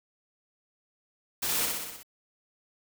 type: noise with echo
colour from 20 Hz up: white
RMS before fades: -30 dBFS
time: 1.42-1.66 s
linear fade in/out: 10 ms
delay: 62 ms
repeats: 6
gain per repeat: -3 dB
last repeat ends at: 2.032 s
effects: none